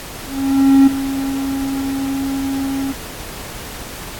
triangle tone with ADSR envelope, 271.8 Hz, C#4, 34 cents flat, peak -3 dBFS, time 0.26-2.93 s, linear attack 610 ms, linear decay 12 ms, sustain -13 dB, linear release 20 ms, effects pink hiss -31 dBFS RMS until 4.19 s + AAC 64 kbps

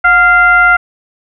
sine tone with frequency modulation, 1396.9 Hz, F6, in tune, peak -4 dBFS, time 0.04-0.77 s, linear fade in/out 10 ms, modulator 673 Hz, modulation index 0.73, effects none

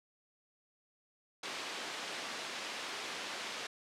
white band-pass noise, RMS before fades -42 dBFS, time 1.43-3.67 s, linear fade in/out 5 ms, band 260 to 3900 Hz, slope 12 dB/octave, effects low-pass 10000 Hz 12 dB/octave

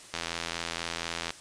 click train, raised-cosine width 0.2 ms, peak -14 dBFS, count 99, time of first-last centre 0.14-1.305 s, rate 84.1 Hz, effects white hiss -49 dBFS RMS until 1.4 s + resampled to 22050 Hz

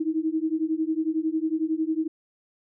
sine beating tone pair, 312.4 / 323.4 Hz, D#4 / E4, +7 / -33 cents, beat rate 11 Hz, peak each -26 dBFS, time 0-2.08 s, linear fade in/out 10 ms, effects none

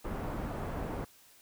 pink low-pass noise, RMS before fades -37 dBFS, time 0.04-1.05 s, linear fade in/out 10 ms, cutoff 1100 Hz, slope 12 dB/octave, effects white hiss -60 dBFS RMS until 1.41 s

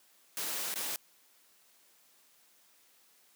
white noise with dropouts, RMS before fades -36 dBFS, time 0.37-0.96 s, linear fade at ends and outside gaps 1 ms, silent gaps 0.741-0.758 s, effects white hiss -65 dBFS RMS until 3.35 s + high-pass 200 Hz 12 dB/octave

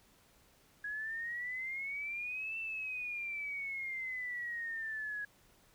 sine exponential two-way sweep, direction up then down, 1662 to 2678 to 1662 Hz, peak -37 dBFS, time 0.84-5.25 s, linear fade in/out 5 ms, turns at 2.58 s, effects pink hiss -66 dBFS RMS until 5.74 s

